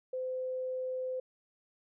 sine tone, 513 Hz, C5, 34 cents flat, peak -33 dBFS, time 0.13-1.2 s, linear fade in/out 5 ms, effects none

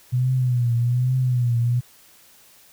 sine tone with vibrato, 123.47 Hz, B2, in tune, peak -17 dBFS, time 0.12-1.81 s, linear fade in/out 20 ms, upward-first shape triangle, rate 1.2 Hz, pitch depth 91 cents each way, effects white hiss -52 dBFS RMS until 2.72 s

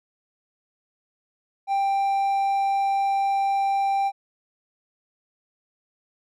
triangle tone, 788 Hz, G5, 9 cents sharp, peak -18 dBFS, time 1.67-4.12 s, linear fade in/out 50 ms, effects none

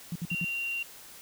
sine tone bursts, 171.3 Hz, F3, 33 cents flat, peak -30 dBFS, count 4, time 0.12-0.446 s, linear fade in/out 2 ms, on 35 ms, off 62 ms
sine tone, 2762 Hz, F7, 20 cents flat, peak -30 dBFS, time 0.3-0.83 s, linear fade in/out 5 ms
effects white hiss -49 dBFS RMS until 1.21 s

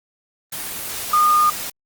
sine tone in noise, 1221 Hz, D#6, 33 cents flat, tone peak -12 dBFS, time 1.13-1.5 s, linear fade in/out 5 ms, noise white, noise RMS -28 dBFS, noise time 0.52-1.7 s, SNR +13 dB, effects Opus 24 kbps

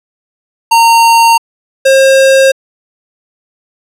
square tone pair in turn, 920 / 535.7 Hz, A#5 / C5, -23 / +41 cents, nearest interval major sixth, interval 936 cents, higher first, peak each -4 dBFS, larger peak neither, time 0.71-1.38 / 1.85-2.52 s, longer neither, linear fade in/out 10 ms, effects low-pass 12000 Hz 12 dB/octave

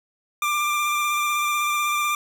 25% pulse tone with vibrato, 1187 Hz, D6, 18 cents sharp, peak -17 dBFS, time 0.42-2.15 s, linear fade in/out 2 ms, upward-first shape square, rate 16 Hz, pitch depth 13 cents each way, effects none

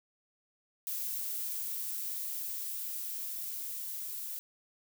violet noise with level ramp, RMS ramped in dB -36 to -40 dBFS, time 0.87-4.39 s, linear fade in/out 0 ms, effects none

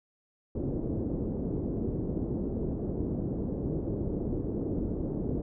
white low-pass noise, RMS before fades -32 dBFS, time 0.55-5.42 s, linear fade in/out 5 ms, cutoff 390 Hz, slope 24 dB/octave, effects none

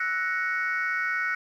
sine chord, F# dominant seventh, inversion third, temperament equal with one note detuned, 1318.5 / 1480 / 1880.9 / 2217 Hz, E6 / F#6 / A#6 / C#7, 0 / 0 / +15 / 0 cents, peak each -33 / -27 / -30 / -31 dBFS, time 0-1.35 s, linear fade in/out 5 ms, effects tanh soft clip ceiling -18 dBFS + 10-bit

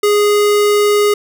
square tone, 414 Hz, G#4, 5 cents flat, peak -10 dBFS, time 0.03-1.14 s, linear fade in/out 5 ms, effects none

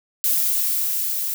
violet noise with level ramp, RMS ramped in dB -19 to -25 dBFS, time 0.24-1.34 s, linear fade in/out 0 ms, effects none

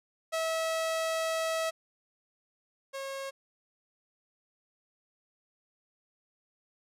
sawtooth tone pair in turn, 648 / 543.7 Hz, E5 / C#5, -30 / -34 cents, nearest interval minor third, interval 304 cents, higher first, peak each -25 / -32 dBFS, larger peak first, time 0.32-1.71 / 2.93-3.31 s, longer first, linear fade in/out 20 ms, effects low-pass 12000 Hz 12 dB/octave

